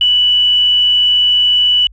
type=tone with quantisation; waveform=sine; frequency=2962 Hz; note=F#7; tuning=1 cent sharp; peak=-8 dBFS; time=0.01-1.87 s; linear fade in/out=2 ms; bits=6; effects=added 50 Hz sine -37 dBFS peak until 1.92 s + resampled to 16000 Hz